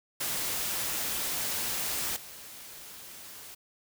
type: noise with level steps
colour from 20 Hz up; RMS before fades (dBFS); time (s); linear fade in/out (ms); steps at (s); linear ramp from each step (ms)
white; -32 / -46; 0.2-3.55; 10; 2.16; 5
effects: none